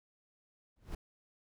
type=noise with exponential growth; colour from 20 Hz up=brown; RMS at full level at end=-36 dBFS; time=0.76-0.95 s; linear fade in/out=5 ms; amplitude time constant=40 ms; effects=none